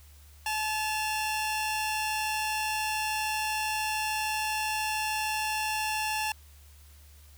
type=tone pair together; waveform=sawtooth; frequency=862 / 2739 Hz; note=A5 / F7; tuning=-36 / -34 cents; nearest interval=octave + minor sixth; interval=2002 cents; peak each=-26 / -30 dBFS; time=0.46-6.32 s; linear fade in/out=2 ms; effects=added 73 Hz sine -51 dBFS peak until 7.37 s + white hiss -59 dBFS RMS until 7.37 s